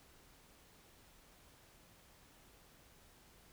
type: silence
effects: pink hiss -64 dBFS RMS until 3.52 s